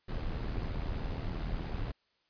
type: noise with amplitude modulation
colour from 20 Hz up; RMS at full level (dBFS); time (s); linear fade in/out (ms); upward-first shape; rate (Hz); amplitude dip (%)
brown; -33; 0.08-1.92; 10; sine; 80; 55
effects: white hiss -74 dBFS RMS until 2.29 s + resampled to 11025 Hz